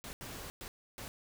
pink noise bursts at uneven times, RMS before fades -45 dBFS, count 4, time 0.04-0.13 / 0.21-0.5 / 0.61-0.68 / 0.98-1.08 s, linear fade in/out 0 ms, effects none

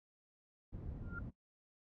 white low-pass noise, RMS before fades -46 dBFS, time 0.72-1.31 s, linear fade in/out 20 ms, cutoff 140 Hz, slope 12 dB/octave
sine tone with exponential growth, 1396.9 Hz, F6, in tune, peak -40 dBFS, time 1.01-1.19 s, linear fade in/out 5 ms, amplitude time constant 39 ms
effects noise-tail reverb RT60 0.1 s tail -18 dB re dry

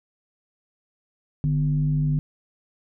sine tone with frequency modulation, 148.8 Hz, D3, 23 cents sharp, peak -19 dBFS, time 1.44-2.19 s, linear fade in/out 0 ms, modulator 101 Hz, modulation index 0.5, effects none

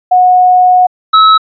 sine / square tone pair in turn, 730 / 1295.1 Hz, F#5 / E6, -24 / -31 cents, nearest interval minor seventh, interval 993 cents, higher second, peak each -3 dBFS, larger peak neither, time 0.11-0.87 / 1.13-1.38 s, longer first, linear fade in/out 10 ms, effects resampled to 11025 Hz

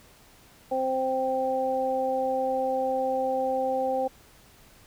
harmonic tone, 261.6 Hz, C4, in tune, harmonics 1 / 2 / 3, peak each -35 / -26 / -28 dBFS, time 0.71-4.08 s, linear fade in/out 10 ms, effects pink hiss -55 dBFS RMS until 4.86 s

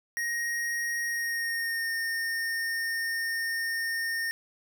square tone with pitch glide, 1876 to 1828.9 Hz, A#6 to A#6, +11 to -34 cents, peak -29 dBFS, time 0.17-4.31 s, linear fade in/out 0 ms, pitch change -45 cents, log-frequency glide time 1.05-1.93 s, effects none

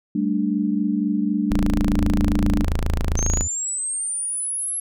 sine chord, G suspended second, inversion none, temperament equal, 196 / 220 / 293.7 Hz, G3 / A3 / D4, 0 / 0 / 0 cents, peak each -23 dBFS, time 0.15-2.65 s, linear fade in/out 5 ms
sawtooth tone, 27.5 Hz, A0, in tune, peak -16 dBFS, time 1.5-3.44 s, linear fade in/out 10 ms
triangle tone with pitch glide, 77.9 to 77.32 Hz, D#2 to D#2, +3 to -10 cents, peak -23 dBFS, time 1.93-3.48 s, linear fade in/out 10 ms, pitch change -13 cents, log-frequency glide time 2.9-3.09 s
sine linear sweep, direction up, 6220 to 11175 Hz, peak -23 dBFS, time 3.17-4.8 s, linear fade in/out 5 ms
effects none

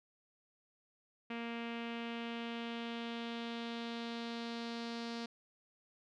sawtooth tone with low-pass filter sweep, 233.1 Hz, A#3, in tune, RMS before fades -42 dBFS, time 1.3-5.26 s, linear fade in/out 5 ms, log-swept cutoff 2600 to 4600 Hz, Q 2.8, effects none

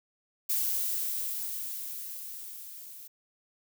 violet noise with level ramp, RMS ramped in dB -28 to -47 dBFS, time 0.49-3.08 s, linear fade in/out 10 ms, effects none

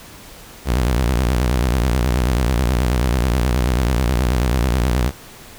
sawtooth tone with vibrato, 61.8 Hz, B1, 2 cents sharp, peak -11 dBFS, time 0.65-5.12 s, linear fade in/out 50 ms, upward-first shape sine, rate 9.3 Hz, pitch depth 190 cents each way, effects pink hiss -40 dBFS RMS until 5.58 s

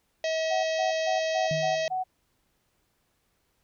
harmonic tone, 641 Hz, E5, 49 cents flat, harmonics 1 / 3 / 4 / 5 / 6 / 7 / 8 / 9 / 10, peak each -26 / -36 / -38 / -40 / -42 / -43 / -44 / -45 / -46 dBFS, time 0.24-1.88 s, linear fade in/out 2 ms
sine tone bursts, 745 Hz, F#5, 12 cents sharp, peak -26 dBFS, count 6, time 0.5-2.04 s, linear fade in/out 20 ms, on 140 ms, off 140 ms
sine tone with exponential decay, 155.8 Hz, D#3, 3 cents sharp, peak -27 dBFS, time 1.51-2.02 s, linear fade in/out 2 ms, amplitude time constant 110 ms
effects pink hiss -72 dBFS RMS until 3.63 s

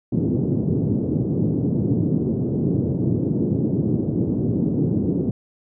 pink band-pass noise, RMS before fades -21 dBFS, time 0.12-5.31 s, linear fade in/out 5 ms, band 110 to 360 Hz, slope 24 dB/octave, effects none

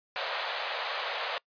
pink band-pass noise, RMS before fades -34 dBFS, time 0.16-1.38 s, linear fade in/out 0 ms, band 510 to 4400 Hz, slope 48 dB/octave, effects noise-tail reverb RT60 0.1 s tail -25 dB re dry + resampled to 11025 Hz

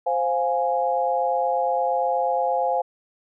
sine chord, F minor, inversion second, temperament equal with one note detuned, 523.3 / 702.1 / 830.6 Hz, C5 / F5 / Ab5, 0 / +9 / 0 cents, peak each -24 dBFS, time 0.06-2.82 s, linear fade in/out 10 ms, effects none

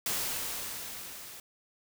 white noise with level ramp, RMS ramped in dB -31 to -47 dBFS, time 0.06-1.4 s, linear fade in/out 2 ms, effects none

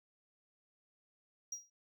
triangle tone with exponential decay, 5720 Hz, F8, 41 cents sharp, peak -35 dBFS, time 1.52-1.7 s, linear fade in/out 5 ms, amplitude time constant 39 ms, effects none

